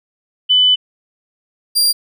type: tone pair in turn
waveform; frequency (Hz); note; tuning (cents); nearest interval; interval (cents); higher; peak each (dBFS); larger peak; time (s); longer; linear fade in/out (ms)
sine / sawtooth; 3000 / 4762; F#7 / D8; +23 / +23; minor sixth; 800; second; -8; neither; 0.49-0.76 / 1.75-1.93; first; 20
effects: none